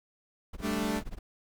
brown noise with tremolo, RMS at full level -37 dBFS, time 0.53-1.19 s, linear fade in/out 5 ms, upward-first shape sine, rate 17 Hz, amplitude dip 95%
sawtooth chord, G suspended second, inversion none, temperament equal, 196 / 220 / 293.7 Hz, G3 / A3 / D4, 0 / 0 / 0 cents, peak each -30 / -28 / -30 dBFS, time 0.61-1.02 s, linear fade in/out 50 ms
effects none

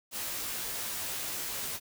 white noise with comb filter, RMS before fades -36 dBFS, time 0.11-1.8 s, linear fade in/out 50 ms, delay 16 ms, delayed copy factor -0.8, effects none

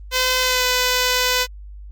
5% pulse tone with pitch glide, 510 to 501.5 Hz, C5 to B4, -44 to +26 cents, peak -5 dBFS, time 0.11-1.47 s, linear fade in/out 50 ms, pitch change -30 cents, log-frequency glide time 0.43-0.64 s, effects added 50 Hz sine -34 dBFS peak until 1.91 s + Opus 32 kbps

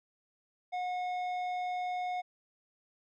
sine tone with tanh clipping, 725 Hz, F#5, 35 cents flat, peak -34 dBFS, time 0.72-2.22 s, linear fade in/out 20 ms, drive 10 dB, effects none

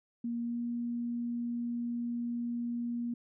sine tone with pitch glide, 235.5 to 237.8 Hz, A#3 to A#3, +18 to +35 cents, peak -32 dBFS, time 0.24-3.14 s, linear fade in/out 5 ms, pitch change +17 cents, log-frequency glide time 0.42-0.59 s, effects none

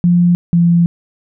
sine tone pair in turn, 174.9 / 171.2 Hz, F3 / F3, +3 / -34 cents, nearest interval unison, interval 37 cents, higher first, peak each -7 dBFS, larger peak neither, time 0.04-0.35 / 0.53-0.86 s, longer second, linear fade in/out 0 ms, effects none

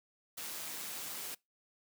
white noise with amplitude modulation, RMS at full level -41 dBFS, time 0.37-1.35 s, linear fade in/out 10 ms, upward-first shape sine, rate 159 Hz, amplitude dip 30%, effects noise-tail reverb RT60 0.2 s tail -24 dB re dry + high-pass 150 Hz 12 dB/octave

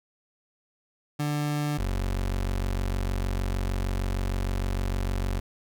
30% pulse tone pair in turn, 147.7 / 46.52 Hz, D3 / F#1, +10 / +10 cents, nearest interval octave + minor sixth, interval 2000 cents, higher first, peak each -23 dBFS, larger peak neither, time 1.19-1.78 / 1.78-5.4 s, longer second, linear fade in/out 10 ms, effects none

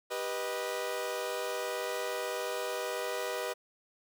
sawtooth chord, G augmented, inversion none, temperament equal with one note detuned, 392 / 490.2 / 622.3 Hz, G4 / B4 / D#5, 0 / -13 / 0 cents, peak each -36 / -32 / -34 dBFS, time 0.1-3.54 s, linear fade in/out 20 ms, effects none

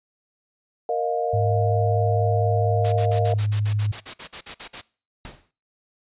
sine chord, Bb suspended fourth, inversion none, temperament equal with one note detuned, 466.2 / 622.3 / 706.6 Hz, Bb4 / Eb5 / F5, 0 / 0 / +20 cents, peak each -25 / -27 / -25 dBFS, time 0.89-3.34 s, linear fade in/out 2 ms
sine tone, 104.6 Hz, G#2, 13 cents sharp, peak -20 dBFS, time 1.33-3.92 s, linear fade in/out 10 ms
white noise bursts, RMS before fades -33 dBFS, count 15, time 2.84-4.815 s, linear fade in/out 10 ms, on 85 ms, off 50 ms
pink noise with exponential decay, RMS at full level -34 dBFS, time 5.25-5.51 s, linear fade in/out 1 ms, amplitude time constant 55 ms
effects noise-tail reverb RT60 0.4 s tail -22 dB re dry + resampled to 8000 Hz

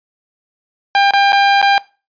sawtooth tone with dropouts, 798 Hz, G5, 31 cents sharp, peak -5 dBFS, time 0.95-1.78 s, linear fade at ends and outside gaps 1 ms, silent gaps 1.109-1.135 / 1.322-1.329 / 1.616-1.626 s, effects noise-tail reverb RT60 0.3 s tail -20 dB re dry + resampled to 11025 Hz

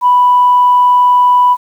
sine tone, 987.8 Hz, B5, in tune, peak -4 dBFS, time 0.01-1.57 s, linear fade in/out 50 ms, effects tanh soft clip ceiling 0 dBFS + 7-bit

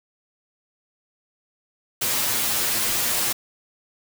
white noise with comb filter, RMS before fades -23 dBFS, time 2.01-3.33 s, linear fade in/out 10 ms, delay 8.5 ms, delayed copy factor +0.75, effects none

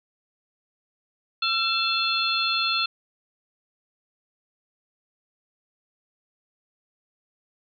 sine tone cluster, 1354 / 2657 / 3463 / 4235 Hz, E6 / E7 / A7 / C8, +46 / +13 / -28 / +20 cents, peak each -27 dBFS, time 1.42-2.86 s, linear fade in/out 5 ms, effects none

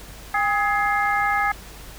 harmonic tone with a mistuned harmonic, 420 Hz, G#4, 19 cents sharp, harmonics 2 / 3 / 4 / 5, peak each -22 / -24 / -25 / -26 dBFS, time 0.34-1.52 s, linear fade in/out 5 ms, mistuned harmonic 2, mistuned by -65 cents, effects added 50 Hz sine -42 dBFS peak until 1.98 s + pink hiss -42 dBFS RMS until 1.98 s

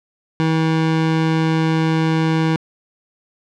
25% pulse tone, 160.5 Hz, E3, 46 cents flat, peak -11 dBFS, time 0.4-2.56 s, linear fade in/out 0 ms, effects low-pass 4000 Hz 12 dB/octave

